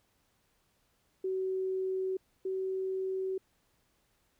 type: tone pair in turn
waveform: sine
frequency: 377.3 / 379.1 Hz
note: F#4 / F#4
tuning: +34 / +42 cents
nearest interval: unison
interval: 8 cents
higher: second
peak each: -30 / -31 dBFS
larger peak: first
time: 1.24-2.17 / 2.45-3.38 s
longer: neither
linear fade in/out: 5 ms
effects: pink hiss -73 dBFS RMS until 4.39 s